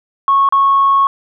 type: tone with dropouts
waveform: sine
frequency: 1100 Hz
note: C#6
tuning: 14 cents flat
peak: -7 dBFS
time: 0.28-1.07 s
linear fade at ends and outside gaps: 1 ms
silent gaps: 0.489-0.524 s
effects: tanh soft clip ceiling -3 dBFS